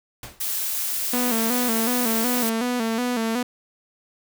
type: noise with exponential decay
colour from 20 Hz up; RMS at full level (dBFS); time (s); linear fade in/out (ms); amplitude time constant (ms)
pink; -33; 0.23-0.5; 2; 57
type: noise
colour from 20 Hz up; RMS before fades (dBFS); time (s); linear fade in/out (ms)
blue; -26; 0.4-2.5; 10
type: tone with vibrato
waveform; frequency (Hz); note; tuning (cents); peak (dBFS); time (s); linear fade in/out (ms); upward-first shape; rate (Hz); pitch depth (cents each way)
sawtooth; 235.7; A#3; +19; -18; 1.13-3.43; 5; square; 2.7; 79
effects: none